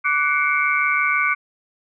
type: tone cluster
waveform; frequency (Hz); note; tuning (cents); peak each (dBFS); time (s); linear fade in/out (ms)
sine; 1166 / 1484 / 2154 / 2300; D6 / F#6 / C7 / D7; -13 / +5 / +50 / -37; -22; 0.04-1.35; 20
effects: none